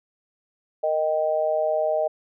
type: tone with amplitude modulation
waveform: sine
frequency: 622.3 Hz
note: D#5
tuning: in tune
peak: -16 dBFS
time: 0.83-2.08 s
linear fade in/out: 10 ms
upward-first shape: sine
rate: 159 Hz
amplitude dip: 85%
effects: none